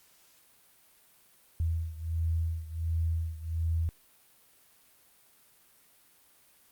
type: beating tone pair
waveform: sine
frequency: 81.6 / 83 Hz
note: E2 / E2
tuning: -17 / +12 cents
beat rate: 1.4 Hz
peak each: -30 / -33 dBFS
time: 1.6-3.89 s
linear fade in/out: 0 ms
effects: white hiss -62 dBFS RMS until 6.71 s + Opus 48 kbps